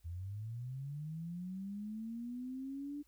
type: linear sweep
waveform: sine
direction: up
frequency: 80.8 to 294.2 Hz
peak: -40 dBFS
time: 0.04-3.03 s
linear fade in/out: 20 ms
effects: added 52 Hz sine -70 dBFS peak until 3.07 s + white hiss -75 dBFS RMS until 3.07 s

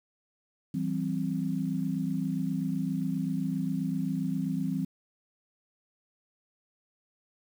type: chord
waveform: sine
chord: C major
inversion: first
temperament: equal with one note detuned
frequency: 164.81 / 192.41 / 261.6 Hz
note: E3 / G3 / C4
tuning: 0 / -32 / 0 cents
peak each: -32 dBFS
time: 0.74-4.85 s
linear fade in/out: 5 ms
effects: 9-bit

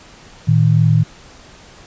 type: tone pair together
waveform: sine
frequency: 112.8 / 155.98 Hz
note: A2 / D#3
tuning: +44 / +5 cents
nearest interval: tritone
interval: 561 cents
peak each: -12 dBFS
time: 0.47-1.04 s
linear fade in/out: 20 ms
effects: pink hiss -42 dBFS RMS until 1.86 s + resampled to 16000 Hz

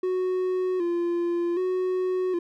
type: tone with vibrato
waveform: triangle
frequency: 356.8 Hz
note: F4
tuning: 37 cents sharp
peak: -21 dBFS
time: 0.03-2.39 s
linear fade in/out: 5 ms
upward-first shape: square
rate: 0.65 Hz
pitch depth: 58 cents each way
effects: none

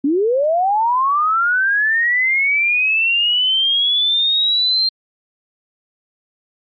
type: linear sweep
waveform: sine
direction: up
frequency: 265.3 to 4186 Hz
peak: -13 dBFS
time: 0.04-4.89 s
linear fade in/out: 5 ms
effects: Opus 48 kbps

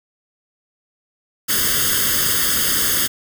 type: noise with comb filter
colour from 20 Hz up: white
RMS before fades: -18 dBFS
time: 1.48-3.08 s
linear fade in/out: 20 ms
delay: 0.61 ms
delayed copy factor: +1
effects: none

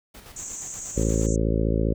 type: noise with tremolo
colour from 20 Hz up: pink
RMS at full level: -44 dBFS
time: 0.14-1.27 s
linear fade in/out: 10 ms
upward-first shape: square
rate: 8.4 Hz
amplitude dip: 45%
type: band-pass noise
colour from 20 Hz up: white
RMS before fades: -36 dBFS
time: 0.36-1.36 s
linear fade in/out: 5 ms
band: 6200 to 7700 Hz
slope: 96 dB/octave
type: harmonic tone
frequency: 55 Hz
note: A1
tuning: in tune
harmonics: 1 / 2 / 3 / 4 / 5 / 6 / 7 / 8 / 9 / 10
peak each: -24 / -27 / -29 / -30 / -31 / -32 / -32 / -33 / -34 / -34 dBFS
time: 0.96-1.94 s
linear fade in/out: 10 ms
effects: none

